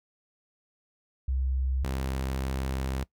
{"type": "tone pair in turn", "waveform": ["sine", "sawtooth"], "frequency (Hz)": [65.41, 66.17], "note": ["C2", "C2"], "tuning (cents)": [0, 20], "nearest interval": "unison", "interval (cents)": 20, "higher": "second", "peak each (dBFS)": -25, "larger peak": "neither", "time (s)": [[1.28, 1.84], [1.84, 3.04]], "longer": "second", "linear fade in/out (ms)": 5, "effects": ["noise-tail reverb RT60 0.1 s tail -20 dB re dry"]}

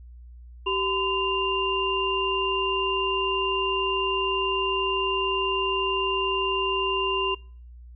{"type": "tone cluster", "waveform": "sine", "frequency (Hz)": [386.2, 1018, 2789], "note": ["G4", "C6", "F7"], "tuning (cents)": [-26, -48, -3], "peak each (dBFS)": -27, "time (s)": [0.66, 7.35], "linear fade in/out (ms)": 10, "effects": ["noise-tail reverb RT60 0.5 s tail -26 dB re dry", "added 60 Hz sine -42 dBFS peak until 7.95 s"]}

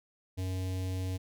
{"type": "tone with notch filter", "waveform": "square", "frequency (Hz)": 93, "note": "F#2", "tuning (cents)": 9, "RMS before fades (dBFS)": -34, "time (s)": [0.37, 1.18], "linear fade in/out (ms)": 20, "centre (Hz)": 1300, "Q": 0.72, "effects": []}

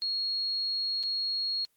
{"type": "tone with dropouts", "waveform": "sine", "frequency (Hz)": 4300, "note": "C8", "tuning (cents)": 47, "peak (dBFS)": -28, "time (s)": [0.02, 1.65], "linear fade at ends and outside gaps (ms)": 0, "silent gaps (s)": [1.029, 1.035], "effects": ["white hiss -72 dBFS RMS until 1.76 s", "Opus 32 kbps"]}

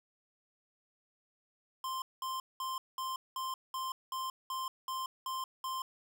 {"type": "tone bursts", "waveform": "square", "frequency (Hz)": 1046.5, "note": "C6", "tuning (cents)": 0, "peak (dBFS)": -36, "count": 11, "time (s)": [1.84, 5.82], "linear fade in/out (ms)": 2, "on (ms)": 180, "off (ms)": 200, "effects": []}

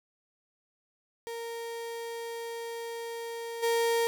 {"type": "tone with level steps", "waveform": "35% pulse", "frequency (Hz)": 463.6, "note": "A#4", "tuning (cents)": -10, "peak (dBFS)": [-34, -23], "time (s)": [1.27, 4.07], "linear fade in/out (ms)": 0, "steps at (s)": 3.62, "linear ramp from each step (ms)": 20, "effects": []}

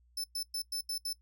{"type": "tone bursts at uneven times", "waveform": "sawtooth", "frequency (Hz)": 5274, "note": "E8", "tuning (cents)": 0, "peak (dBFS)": -31, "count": 6, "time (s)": [[0.17, 0.24], [0.35, 0.43], [0.54, 0.62], [0.72, 0.81], [0.89, 0.98], [1.05, 1.13]], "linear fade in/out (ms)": 5, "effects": ["noise-tail reverb RT60 0.1 s tail -20 dB re dry", "added 60 Hz sine -63 dBFS peak until 1.21 s"]}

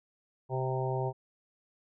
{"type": "harmonic tone with a mistuned harmonic", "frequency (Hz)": 130.1, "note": "C3", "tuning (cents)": -9, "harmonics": [1, 3, 4, 5, 6, 7], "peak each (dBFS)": [-32, -35, -39, -39, -39, -39], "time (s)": [0.49, 1.13], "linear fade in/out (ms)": 50, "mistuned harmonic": 7, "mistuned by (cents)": 18, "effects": []}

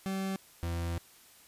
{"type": "tone pair in turn", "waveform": "40% pulse", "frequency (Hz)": [192.3, 85.02], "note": ["G3", "F2"], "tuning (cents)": [-33, -46], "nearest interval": "octave + major second", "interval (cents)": 1413, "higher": "first", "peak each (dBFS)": [-31, -31], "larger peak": "neither", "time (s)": [[0.06, 0.36], [0.63, 0.98]], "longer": "second", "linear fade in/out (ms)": 0, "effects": ["white hiss -58 dBFS RMS until 1.47 s", "resampled to 32000 Hz"]}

